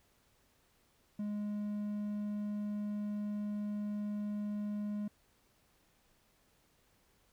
triangle tone, 207.7 Hz, G#3, in tune, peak -33 dBFS, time 1.19-5.08 s, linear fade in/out 5 ms, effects pink hiss -71 dBFS RMS until 7.32 s

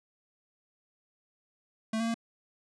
square tone with pitch steps, 221.2 / 228.2 / 229.6 Hz, A3 / A#3 / A#3, +9 / -37 / -26 cents, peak -29 dBFS, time 1.93-2.143 s, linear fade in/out 5 ms, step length 71 ms, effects resampled to 22050 Hz + 11-bit

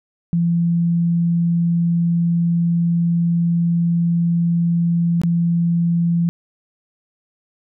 sine tone with dropouts, 170 Hz, F3, 46 cents flat, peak -14 dBFS, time 0.33-6.29 s, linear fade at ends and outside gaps 0 ms, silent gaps 5.216-5.235 s, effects none

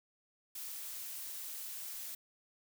blue noise, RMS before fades -44 dBFS, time 0.55-2.15 s, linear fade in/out 5 ms, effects none

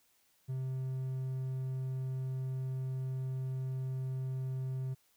triangle tone, 130.81 Hz, C3, in tune, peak -32 dBFS, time 0.48-4.95 s, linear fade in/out 20 ms, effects white hiss -71 dBFS RMS until 5.16 s

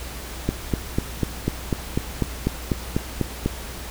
click train, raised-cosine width 3 ms, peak -7 dBFS, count 13, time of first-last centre 0.49-3.46 s, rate 4.04 Hz, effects added 60 Hz sine -35 dBFS peak until 3.9 s + pink hiss -36 dBFS RMS until 3.9 s

